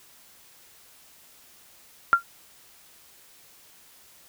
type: tone with exponential decay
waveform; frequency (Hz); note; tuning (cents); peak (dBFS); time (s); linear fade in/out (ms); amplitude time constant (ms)
sine; 1382; F6; -19; -9; 2.13-2.23; 0; 20
effects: white hiss -54 dBFS RMS until 4.28 s